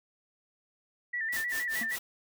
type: tone with vibrato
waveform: sine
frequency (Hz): 1864.7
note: A#6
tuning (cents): 0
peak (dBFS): -30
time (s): 1.13-1.96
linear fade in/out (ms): 10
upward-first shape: square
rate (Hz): 6.4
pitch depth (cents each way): 71
type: noise with tremolo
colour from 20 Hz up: white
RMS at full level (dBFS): -37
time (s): 1.32-1.99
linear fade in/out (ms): 10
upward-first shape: sine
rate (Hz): 5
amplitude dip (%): 100
type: tone with exponential decay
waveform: square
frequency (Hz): 232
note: A#3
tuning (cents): -8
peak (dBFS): -35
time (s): 1.81-1.93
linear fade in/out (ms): 5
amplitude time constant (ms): 25
effects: none